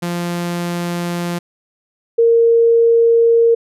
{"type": "tone pair in turn", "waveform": ["sawtooth", "sine"], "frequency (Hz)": [173.6, 462.7], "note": ["F3", "A#4"], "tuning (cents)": [-10, -13], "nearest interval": "octave + perfect fourth", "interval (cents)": 1697, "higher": "second", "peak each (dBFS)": [-15, -8], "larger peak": "second", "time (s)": [[0.02, 1.39], [2.18, 3.55]], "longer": "neither", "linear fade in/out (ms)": 10, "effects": ["resampled to 32000 Hz"]}